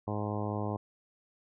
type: harmonic tone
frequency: 104.4 Hz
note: G#2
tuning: 10 cents sharp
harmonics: 1 / 2 / 3 / 4 / 5 / 6 / 7 / 8 / 9 / 10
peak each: -35 / -38 / -40 / -41 / -42 / -43 / -43 / -44 / -45 / -45 dBFS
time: 0.07-0.77 s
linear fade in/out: 10 ms
effects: none